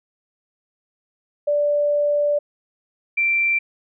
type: tone pair in turn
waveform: sine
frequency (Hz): 585 / 2352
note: D5 / D7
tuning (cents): -7 / +2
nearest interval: 2 octaves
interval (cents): 2409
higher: second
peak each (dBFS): -16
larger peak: neither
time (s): 1.47-2.39 / 3.17-3.59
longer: first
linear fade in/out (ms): 10
effects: none